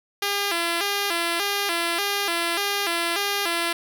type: tone with vibrato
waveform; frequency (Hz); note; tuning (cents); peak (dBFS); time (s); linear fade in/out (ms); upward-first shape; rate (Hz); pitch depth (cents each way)
5% pulse; 370; F#4; 0; -11; 0.22-3.73; 5; square; 1.7; 150
effects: none